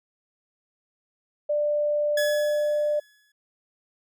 sine tone with pitch glide, 592 to 595.4 Hz, D5 to D5, +14 to +24 cents, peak -21 dBFS, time 1.49-3 s, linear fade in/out 10 ms, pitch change +10 cents, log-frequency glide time 2.25-2.33 s
sawtooth tone with exponential decay, 1695 Hz, G#6, 35 cents sharp, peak -21 dBFS, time 2.17-3.32 s, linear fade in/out 5 ms, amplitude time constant 250 ms
effects none

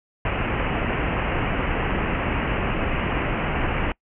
pink low-pass noise, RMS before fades -24 dBFS, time 0.25-3.92 s, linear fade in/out 2 ms, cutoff 2900 Hz, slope 96 dB/octave, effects noise-tail reverb RT60 0.1 s tail -24 dB re dry

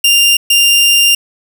sawtooth tone bursts at uneven times, 2794 Hz, F7, in tune, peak -3 dBFS, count 2, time 0.04-0.37 / 0.5-1.15 s, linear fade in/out 5 ms, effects none

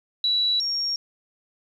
sine tone pair in turn, 3929 / 5556 Hz, B7 / F8, -10 / -10 cents, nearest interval tritone, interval 600 cents, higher second, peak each -19 / -23 dBFS, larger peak first, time 0.24-0.6 / 0.6-0.96 s, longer neither, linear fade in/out 2 ms, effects 9-bit

